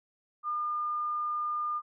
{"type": "tone", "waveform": "sine", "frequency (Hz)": 1209, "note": "D6", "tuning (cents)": 50, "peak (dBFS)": -29, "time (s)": [0.43, 1.82], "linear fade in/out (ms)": 50, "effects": []}